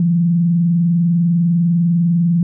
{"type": "tone with vibrato", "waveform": "sine", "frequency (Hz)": 170, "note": "F3", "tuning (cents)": -46, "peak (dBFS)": -11, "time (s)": [0, 2.43], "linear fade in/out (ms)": 2, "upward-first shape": "sine", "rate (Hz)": 20, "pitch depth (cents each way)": 100, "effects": []}